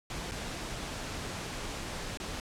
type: noise with dropouts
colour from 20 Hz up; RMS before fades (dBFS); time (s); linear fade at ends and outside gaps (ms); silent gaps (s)
pink; -38; 0.1-2.4; 1; 0.313-0.318 / 2.173-2.2
effects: low-pass 8000 Hz 12 dB/octave